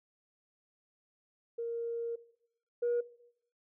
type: tone pair in turn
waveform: sine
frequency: 466.2 / 478.8 Hz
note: A#4 / A#4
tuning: 0 / +46 cents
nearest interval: unison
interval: 46 cents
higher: second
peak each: -33 / -27 dBFS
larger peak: second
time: 1.58-2.16 / 2.82-3.01 s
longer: first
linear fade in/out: 10 ms
effects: noise-tail reverb RT60 0.7 s tail -18 dB re dry + tanh soft clip ceiling -25 dBFS